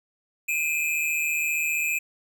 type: tone pair together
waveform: square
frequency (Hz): 2406 / 2561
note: D7 / D#7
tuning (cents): +41 / +49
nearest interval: minor second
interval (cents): 108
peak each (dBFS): -27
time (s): 0.48-1.99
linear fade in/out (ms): 10
effects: none

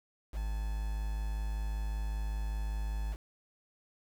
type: tone with quantisation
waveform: triangle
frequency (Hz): 52.6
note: G#1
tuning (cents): +23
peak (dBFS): -30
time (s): 0.32-3.17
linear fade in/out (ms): 50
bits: 8
effects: none

